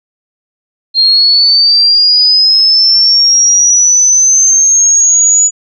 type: linear sweep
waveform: sine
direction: up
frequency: 4186 to 6910 Hz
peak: -4 dBFS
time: 0.94-5.51 s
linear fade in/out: 50 ms
effects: none